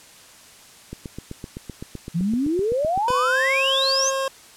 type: click train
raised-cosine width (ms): 3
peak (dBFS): -19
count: 18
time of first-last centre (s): 0.93-3.104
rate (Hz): 7.82
type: exponential sweep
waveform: sine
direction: up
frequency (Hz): 160 to 6645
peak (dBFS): -19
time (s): 2.14-4.11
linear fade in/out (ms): 20
type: tone with pitch glide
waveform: 25% pulse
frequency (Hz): 501 to 537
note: B4 to C5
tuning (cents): +25 to +45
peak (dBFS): -18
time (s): 3.08-4.28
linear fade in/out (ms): 2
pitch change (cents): +120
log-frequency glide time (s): 3.2-3.49
effects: white hiss -47 dBFS RMS until 4.56 s + low-pass 10000 Hz 12 dB/octave